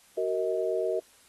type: tone cluster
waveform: sine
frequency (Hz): 375.5 / 464.8 / 634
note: F#4 / A#4 / D#5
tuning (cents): +26 / -5 / +32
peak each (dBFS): -30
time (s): 0.17-1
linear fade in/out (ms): 10
effects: white hiss -59 dBFS RMS until 1.28 s + AAC 32 kbps